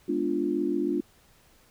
sine chord, G# diminished seventh, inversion none, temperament equal, 207.7 / 246.9 / 293.7 / 349.2 Hz, G#3 / B3 / D4 / F4, 0 / 0 / 0 / 0 cents, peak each -34 / -33 / -28 / -28 dBFS, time 0.08-1.01 s, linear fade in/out 10 ms, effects pink hiss -60 dBFS RMS until 1.7 s

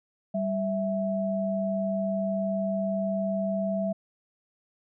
sine tone pair together, 195.42 / 658 Hz, G3 / E5, -5 / -3 cents, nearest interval octave + major sixth, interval 2102 cents, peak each -28 dBFS, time 0.34-3.93 s, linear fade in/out 10 ms, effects none

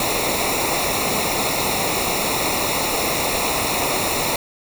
pink noise with comb filter, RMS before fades -21 dBFS, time 0-4.36 s, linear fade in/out 2 ms, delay 0.63 ms, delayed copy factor -0.8, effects none

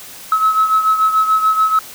sine beating tone pair, 1289 / 1295.9 Hz, E6 / E6, -39 / -30 cents, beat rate 6.9 Hz, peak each -11 / -17 dBFS, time 0.32-1.79 s, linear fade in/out 2 ms, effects tanh soft clip ceiling -5 dBFS + white hiss -35 dBFS RMS until 1.94 s

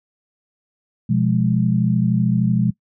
sine chord, F diminished, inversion second, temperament equal with one note detuned, 124.19 / 174.61 / 207.7 Hz, Cb3 / F3 / Ab3, +10 / 0 / 0 cents, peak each -19 dBFS, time 1.09-2.71 s, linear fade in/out 10 ms, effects noise-tail reverb RT60 0.1 s tail -21 dB re dry

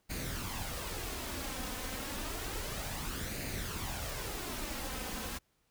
pink noise with flanger, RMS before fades -39 dBFS, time 0.09-5.39 s, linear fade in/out 20 ms, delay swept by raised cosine 0.44 to 3.94 ms, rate 0.3 Hz, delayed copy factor +0.5, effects pink hiss -75 dBFS RMS until 5.7 s

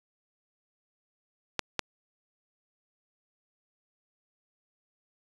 clicks, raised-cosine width 0.2 ms, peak -9 dBFS, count 2, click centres 1.593 / 1.793 s, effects resampled to 22050 Hz

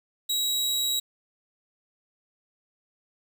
sawtooth tone, 3857 Hz, B7, 42 cents flat, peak -21 dBFS, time 0.29-1 s, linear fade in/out 10 ms, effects 8-bit

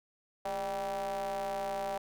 square ring-modulated tone, 94.1 Hz, F#2, 30 cents sharp, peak -31 dBFS, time 0.45-1.98 s, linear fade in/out 5 ms, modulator 689 Hz, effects none

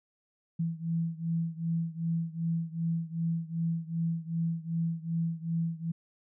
sine beating tone pair, 164.81 / 167.41 Hz, E3 / E3, 0 / +27 cents, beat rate 2.6 Hz, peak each -31 / -33 dBFS, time 0.59-5.92 s, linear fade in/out 10 ms, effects none

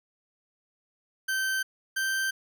40% pulse tone pair in turn, 1550 / 1561.7 Hz, G6 / G6, -20 / -7 cents, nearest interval unison, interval 13 cents, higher second, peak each -25 dBFS, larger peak neither, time 1.28-1.63 / 1.96-2.31 s, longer neither, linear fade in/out 10 ms, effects none

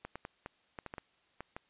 clicks, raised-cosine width 0.5 ms, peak -26 dBFS, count 10, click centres 0.05 / 0.156 / 0.251 / 0.461 / 0.788 / 0.863 / 0.939 / 0.982 / 1.406 / 1.565 s, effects white hiss -70 dBFS RMS until 1.69 s + resampled to 8000 Hz

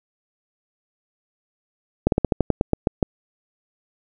slowing click train, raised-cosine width 2 ms, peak -3 dBFS, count 11, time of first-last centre 2.07-3.028 s, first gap 52 ms, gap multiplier 1.13, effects none

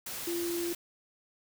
sine tone in noise, 343.4 Hz, F4, 29 cents flat, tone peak -31 dBFS, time 0.27-0.73 s, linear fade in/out 5 ms, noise white, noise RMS -39 dBFS, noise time 0.06-0.75 s, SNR +5 dB, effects none

